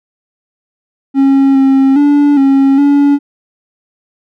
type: tone with pitch steps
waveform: triangle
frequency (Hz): 272.5 / 269.1 / 289 / 272.4 / 284.7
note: C#4 / C4 / D4 / C#4 / C#4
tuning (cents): -29 / +49 / -28 / -30 / +46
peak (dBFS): -3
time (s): 1.14-3.19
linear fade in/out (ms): 50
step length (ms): 410
effects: none